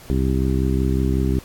harmonic tone, 65.41 Hz, C2, in tune, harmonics 1 / 2 / 3 / 4 / 5 / 6, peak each -20 / -23 / -25 / -26 / -27 / -28 dBFS, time 0.1-1.39 s, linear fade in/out 0 ms, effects pink hiss -44 dBFS RMS until 1.44 s + AAC 64 kbps

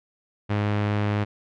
sawtooth tone with low-pass filter, 103.8 Hz, G#2, in tune, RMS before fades -24 dBFS, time 0.49-1.25 s, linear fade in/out 20 ms, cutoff 2600 Hz, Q 1, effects none

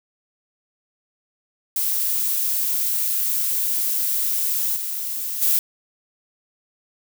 violet noise with level steps, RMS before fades -22 / -27 / -18 dBFS, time 1.76-5.59 s, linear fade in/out 2 ms, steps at 4.75 / 5.41 s, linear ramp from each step 20 ms, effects none

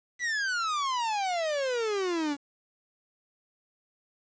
45% pulse exponential sweep, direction down, 2000 to 277.2 Hz, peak -27 dBFS, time 0.19-2.37 s, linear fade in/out 50 ms, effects resampled to 16000 Hz + 9-bit

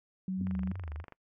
sine tone, 187.7 Hz, F#3, 25 cents sharp, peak -31 dBFS, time 0.28-0.72 s, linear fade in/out 2 ms
sine tone with vibrato, 83 Hz, E2, 12 cents sharp, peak -37 dBFS, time 0.37-1.05 s, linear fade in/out 50 ms, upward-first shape sine, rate 3.1 Hz, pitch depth 210 cents each way
sine tone with exponential decay, 246.9 Hz, B3, in tune, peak -34 dBFS, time 0.41-0.5 s, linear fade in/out 2 ms, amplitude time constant 18 ms
click train, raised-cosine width 0.5 ms, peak -32 dBFS, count 17, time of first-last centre 0.47-1.123 s, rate 24.5 Hz
effects noise-tail reverb RT60 0.1 s tail -25 dB re dry

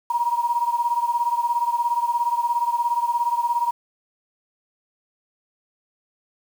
sine beating tone pair, 946 / 963 Hz, A#5 / B5, +25 / -44 cents, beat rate 17 Hz, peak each -21 / -24 dBFS, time 0.1-3.71 s, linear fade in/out 5 ms, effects 7-bit

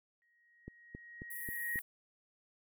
sine tone with exponential growth, 1888 Hz, A#6, 22 cents sharp, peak -33 dBFS, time 0.22-1.79 s, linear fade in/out 0 ms, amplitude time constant 340 ms
click train, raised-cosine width 3 ms, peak -32 dBFS, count 5, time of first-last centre 0.68-1.758 s, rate 3.71 Hz
pink high-pass noise, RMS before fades -46 dBFS, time 1.3-1.82 s, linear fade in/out 10 ms, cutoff 10000 Hz, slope 48 dB/octave
effects none

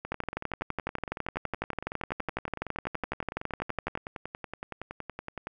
two click trains, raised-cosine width 0.5 ms, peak -21 / -15 dBFS, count 59 / 47, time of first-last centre 0.05-5.471 / 0.12-3.953 s, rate 10.7 / 12 Hz, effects none

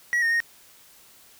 triangle tone with pitch steps, 1919 / 1840 / 1858 Hz, A#6 / A#6 / A#6, +50 / -23 / -6 cents, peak -18 dBFS, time 0.13-0.403 s, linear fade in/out 0 ms, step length 91 ms, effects white hiss -53 dBFS RMS until 1.39 s

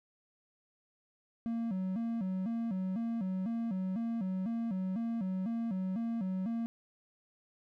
triangle tone with vibrato, 207.7 Hz, G#3, in tune, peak -30 dBFS, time 1.46-6.66 s, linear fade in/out 0 ms, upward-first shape square, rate 2 Hz, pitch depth 180 cents each way, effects none

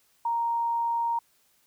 sine tone, 932.3 Hz, A#5, in tune, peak -24 dBFS, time 0.25-1.19 s, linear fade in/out 5 ms, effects white hiss -66 dBFS RMS until 1.66 s

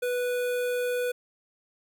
square tone with notch filter, 492.8 Hz, B4, 4 cents flat, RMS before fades -28 dBFS, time 0.02-1.12 s, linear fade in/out 10 ms, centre 5200 Hz, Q 1.2, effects 11-bit

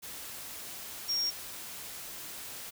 sine tone in noise, 5570 Hz, F8, 5 cents flat, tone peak -28 dBFS, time 1.08-1.31 s, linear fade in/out 20 ms, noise white, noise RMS -43 dBFS, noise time 0.02-2.71 s, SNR +12 dB, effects none

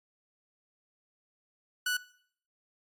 sawtooth tone, 1480 Hz, F#6, in tune, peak -24 dBFS, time 1.86-1.97 s, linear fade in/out 5 ms, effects noise-tail reverb RT60 0.6 s tail -19 dB re dry + MP3 64 kbps

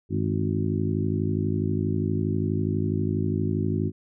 harmonic tone with a mistuned harmonic, 52.3 Hz, G#1, 13 cents sharp, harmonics 2 / 3 / 4 / 5 / 6 / 7, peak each -27 / -29 / -30 / -31 / -32 / -32 dBFS, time 0.09-3.92 s, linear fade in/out 50 ms, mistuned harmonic 2, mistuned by -120 cents, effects none

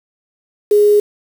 sine tone with quantisation, 415.3 Hz, G#4, in tune, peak -7 dBFS, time 0.71-1 s, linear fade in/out 5 ms, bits 5, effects none

